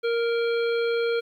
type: harmonic tone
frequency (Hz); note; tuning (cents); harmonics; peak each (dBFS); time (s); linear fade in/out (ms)
466.2; A#4; 0; 1 / 3 / 5 / 7 / 9; -22 / -32 / -36 / -39 / -41; 0.03-1.21; 20
effects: 10-bit